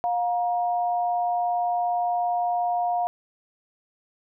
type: tone pair together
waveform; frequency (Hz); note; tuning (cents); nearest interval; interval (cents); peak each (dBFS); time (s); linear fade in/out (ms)
sine; 708.7 / 946; F5 / A#5; +25 / +25; perfect fourth; 500; -22 / -31; 0.04-3.07; 0
effects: none

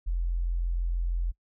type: tone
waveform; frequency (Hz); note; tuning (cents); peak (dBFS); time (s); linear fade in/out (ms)
sine; 43.12; F1; -21; -25; 0.06-1.32; 20
effects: noise-tail reverb RT60 0.1 s tail -24 dB re dry

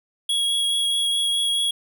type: tone with vibrato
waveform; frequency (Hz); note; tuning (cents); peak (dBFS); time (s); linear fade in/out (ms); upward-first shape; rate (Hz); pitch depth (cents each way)
square; 3322; G#7; 0; -20; 0.29-1.71; 5; triangle; 4.7; 13
effects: none

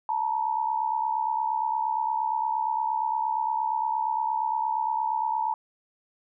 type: tone pair together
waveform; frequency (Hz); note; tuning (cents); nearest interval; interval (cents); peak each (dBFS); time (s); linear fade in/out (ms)
sine; 880 / 948.6; A5 / A#5; 0 / +30; minor second; 130; -26 / -28; 0.09-5.54; 2
effects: none

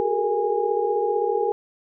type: tone cluster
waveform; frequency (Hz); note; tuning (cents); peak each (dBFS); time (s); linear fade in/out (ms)
sine; 376.9 / 414.6 / 430 / 466.2 / 822; F#4 / G#4 / A4 / A#4 / G#5; +32 / -3 / -40 / 0 / -18; -28 / -26 / -29 / -24 / -26; 0-1.52; 0
effects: none

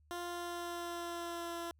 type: tone with pitch glide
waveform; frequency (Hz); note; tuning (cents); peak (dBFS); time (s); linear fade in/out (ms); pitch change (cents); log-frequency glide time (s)
15% pulse; 349.2 to 340; F4 to F4; 0 to -46; -33; 0.11-1.71; 0; -46; 0.25-1.59
effects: added 75 Hz sine -64 dBFS peak until 1.79 s

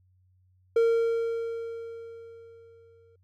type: tone with exponential decay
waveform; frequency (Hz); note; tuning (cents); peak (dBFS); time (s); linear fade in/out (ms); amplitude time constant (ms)
triangle; 460; A#4; -23; -16; 0.76-3.16; 5; 520
effects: added 92 Hz sine -61 dBFS peak until 3.23 s

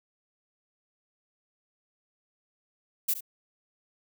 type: noise with echo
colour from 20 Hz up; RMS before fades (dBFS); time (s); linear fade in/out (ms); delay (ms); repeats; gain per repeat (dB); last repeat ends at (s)
violet; -26; 3.08-3.14; 10; 68; 1; -12; 3.208
effects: none

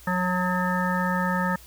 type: harmonic tone with a mistuned harmonic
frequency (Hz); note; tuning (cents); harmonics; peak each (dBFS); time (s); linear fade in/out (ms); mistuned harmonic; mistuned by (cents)
181.6; F#3; -32; 1 / 3 / 5 / 7 / 9 / 10; -25 / -32 / -29 / -30 / -34 / -31; 0.07-1.56; 5; 10; -24
effects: added 60 Hz sine -49 dBFS peak until 1.66 s + white hiss -50 dBFS RMS until 1.66 s

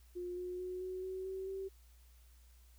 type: tone with pitch steps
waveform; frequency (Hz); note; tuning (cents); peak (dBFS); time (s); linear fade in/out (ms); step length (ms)
sine; 356.1 / 360.9 / 365.7 / 370.6 / 375.5 / 380.6 / 385.6; F4 / F#4 / F#4 / F#4 / F#4 / F#4 / G4; +34 / -43 / -20 / +3 / +26 / +49 / -28; -39; 0.15-1.69; 20; 220
effects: added 60 Hz sine -59 dBFS peak until 2.78 s + white hiss -70 dBFS RMS until 2.78 s

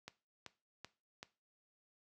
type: click train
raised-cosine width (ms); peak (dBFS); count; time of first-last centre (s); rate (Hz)
0.2; -29; 4; 0.08-1.229; 2.61
effects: noise-tail reverb RT60 0.3 s tail -17 dB re dry + high-pass 80 Hz 12 dB/octave

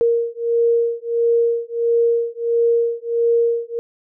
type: beating tone pair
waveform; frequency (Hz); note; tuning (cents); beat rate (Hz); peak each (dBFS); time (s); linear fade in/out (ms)
sine; 466.2 / 467.7; A#4 / A#4; 0 / +6; 1.5; -18; 0.01-3.79; 0
effects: none

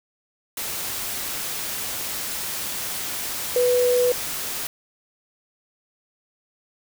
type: tone in noise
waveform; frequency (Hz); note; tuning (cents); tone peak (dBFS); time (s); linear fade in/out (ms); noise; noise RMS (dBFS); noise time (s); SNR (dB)
sine; 493.9; B4; 0; -16; 3.56-4.12; 2; white; -29; 0.57-4.67; +10
effects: none

